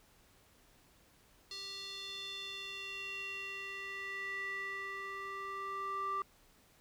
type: tone with band-pass filter sweep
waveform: square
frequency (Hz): 392.2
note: G4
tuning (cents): +1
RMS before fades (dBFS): -42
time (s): 1.51-6.22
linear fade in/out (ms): 2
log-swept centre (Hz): 4400 to 1200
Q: 4.9
effects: pink hiss -66 dBFS RMS until 6.8 s